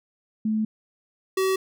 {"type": "tone pair in turn", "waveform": ["sine", "square"], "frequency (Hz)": [217.1, 380.4], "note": ["A3", "F#4"], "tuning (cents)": [-23, 48], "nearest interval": "minor seventh", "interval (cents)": 971, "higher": "second", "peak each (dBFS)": -21, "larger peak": "neither", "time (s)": [[0.45, 0.65], [1.37, 1.56]], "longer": "first", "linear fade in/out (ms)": 5, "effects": []}